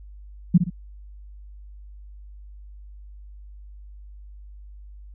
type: tone with echo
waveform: sine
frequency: 175.6 Hz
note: F3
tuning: 10 cents sharp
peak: -9 dBFS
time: 0.54-0.58 s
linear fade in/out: 10 ms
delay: 61 ms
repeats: 2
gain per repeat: -8 dB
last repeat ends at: 0.702 s
effects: added 50 Hz sine -40 dBFS peak until 5.14 s